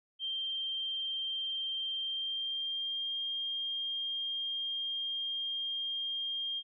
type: tone with pitch glide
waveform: sine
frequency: 3159 to 3212 Hz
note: G7 to G7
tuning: +13 to +41 cents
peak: -33 dBFS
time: 0.19-6.63 s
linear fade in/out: 50 ms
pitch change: +28 cents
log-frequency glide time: 1.93-3.18 s
effects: none